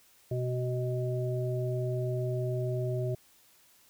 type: harmonic tone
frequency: 125.1 Hz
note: B2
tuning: 23 cents sharp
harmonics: 1 / 3 / 5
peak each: -30 / -35 / -37 dBFS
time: 0.31-3.15 s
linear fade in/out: 5 ms
effects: white hiss -62 dBFS RMS until 3.89 s